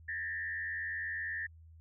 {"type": "tone with frequency modulation", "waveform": "sine", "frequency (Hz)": 1800, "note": "A6", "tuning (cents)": 39, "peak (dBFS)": -35, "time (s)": [0.08, 1.47], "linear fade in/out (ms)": 10, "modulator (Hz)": 88.2, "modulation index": 1.1, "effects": ["added 81 Hz sine -53 dBFS peak until 1.8 s"]}